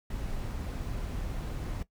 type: noise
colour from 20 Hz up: brown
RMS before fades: -35 dBFS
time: 0.1-1.83 s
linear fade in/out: 5 ms
effects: noise-tail reverb RT60 0.1 s tail -18 dB re dry